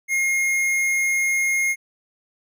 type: tone with tanh clipping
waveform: sine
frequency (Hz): 2142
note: C7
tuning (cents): +40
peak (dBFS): -20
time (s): 0.08-1.76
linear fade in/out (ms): 50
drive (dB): 16
effects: none